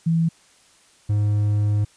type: tone pair in turn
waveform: sine / triangle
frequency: 164.81 / 104.07 Hz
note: E3 / G#2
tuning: 0 / +4 cents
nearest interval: minor sixth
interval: 796 cents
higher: first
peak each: -16 / -15 dBFS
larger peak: second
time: 0.06-0.29 / 1.09-1.85 s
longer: second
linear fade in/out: 10 ms
effects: white hiss -55 dBFS RMS until 1.96 s + resampled to 22050 Hz